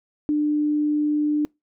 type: tone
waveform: sine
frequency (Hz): 298.4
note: D4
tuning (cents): +28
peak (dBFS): -18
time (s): 0.29-1.45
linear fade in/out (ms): 0
effects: noise-tail reverb RT60 0.2 s tail -26 dB re dry